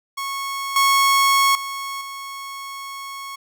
sawtooth tone with level steps, 1100 Hz, C#6, 14 cents flat, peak -21 / -10 / -23 / -27 dBFS, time 0.17-3.36 s, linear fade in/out 10 ms, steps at 0.76 / 1.55 / 2.01 s, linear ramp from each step 2 ms, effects none

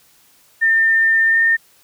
sine tone with pitch glide, 1804 to 1819.7 Hz, A6 to A#6, +43 to -42 cents, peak -11 dBFS, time 0.61-1.57 s, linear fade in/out 20 ms, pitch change +15 cents, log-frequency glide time 1.29-1.37 s, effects white hiss -53 dBFS RMS until 1.83 s

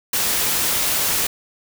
white noise, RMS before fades -20 dBFS, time 0.13-1.27 s, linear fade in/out 5 ms, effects none

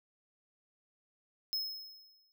square tone with exponential decay, 5170 Hz, E8, 34 cents flat, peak -31 dBFS, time 1.53-2.32 s, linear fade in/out 0 ms, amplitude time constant 170 ms, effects none

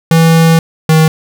square tone pair in turn, 163.9 / 158.5 Hz, E3 / D#3, -10 / +32 cents, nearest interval minor second, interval 58 cents, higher first, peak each -5 dBFS, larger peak neither, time 0.11-0.59 / 0.89-1.08 s, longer first, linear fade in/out 2 ms, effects none

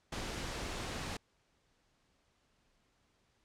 pink noise, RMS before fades -40 dBFS, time 0.12-1.17 s, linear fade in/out 5 ms, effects pink hiss -74 dBFS RMS until 3.44 s + low-pass 7000 Hz 12 dB/octave

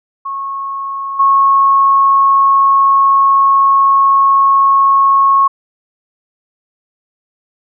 sine tone with level steps, 1096 Hz, C#6, 20 cents flat, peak -18 / -6 dBFS, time 0.25-5.48 s, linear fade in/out 10 ms, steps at 1.19 s, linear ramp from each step 10 ms, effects none

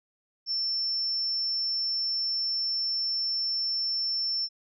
sine tone, 5380 Hz, E8, 34 cents sharp, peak -26 dBFS, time 0.46-4.49 s, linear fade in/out 50 ms, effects none

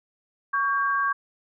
sine tone pair together, 1122.9 / 1600 Hz, C#6 / G6, +22 / +35 cents, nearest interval tritone, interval 613 cents, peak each -23 / -25 dBFS, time 0.53-1.13 s, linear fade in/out 10 ms, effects none

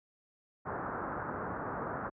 white low-pass noise, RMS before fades -38 dBFS, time 0.65-2.1 s, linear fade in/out 20 ms, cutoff 1500 Hz, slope 48 dB/octave, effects high-pass 60 Hz 12 dB/octave

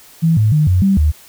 sine tone with pitch steps, 163.7 / 107.7 / 151.8 / 91.4 / 194.8 / 76 Hz, E3 / A2 / D#3 / F#2 / G3 / D#2, -12 / -37 / -42 / -21 / -11 / -40 cents, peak -9 dBFS, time 0.22-1.12 s, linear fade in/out 20 ms, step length 150 ms, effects white hiss -43 dBFS RMS until 1.28 s

